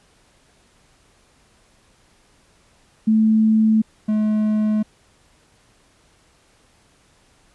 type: tone pair in turn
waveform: sine / triangle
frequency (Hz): 218.9 / 214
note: A3 / A3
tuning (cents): -9 / -48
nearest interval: unison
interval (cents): 39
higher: first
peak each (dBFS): -12 / -14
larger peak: first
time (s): 3.07-3.82 / 4.08-4.83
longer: neither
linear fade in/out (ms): 10
effects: pink hiss -57 dBFS RMS until 7.54 s + resampled to 24000 Hz